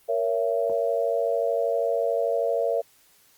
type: chord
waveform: sine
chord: A# diminished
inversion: none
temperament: just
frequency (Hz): 466.2 / 559.4 / 671.3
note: A#4 / C#5 / E5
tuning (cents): 0 / +16 / +31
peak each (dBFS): -26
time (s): 0.08-2.82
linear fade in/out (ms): 20
effects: white hiss -59 dBFS RMS until 3.37 s + Opus 32 kbps